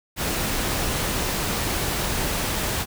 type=noise; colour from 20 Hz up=pink; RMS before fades=-25 dBFS; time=0.16-2.86 s; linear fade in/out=50 ms; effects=none